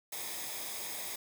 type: noise with comb filter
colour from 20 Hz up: white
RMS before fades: -40 dBFS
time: 0.12-1.16 s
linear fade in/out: 5 ms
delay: 0.69 ms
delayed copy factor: -0.6
effects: none